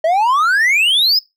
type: exponential sweep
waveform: triangle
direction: up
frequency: 622.3 to 5210 Hz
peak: -9 dBFS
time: 0.04-1.19 s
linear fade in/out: 5 ms
effects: noise-tail reverb RT60 0.2 s tail -22 dB re dry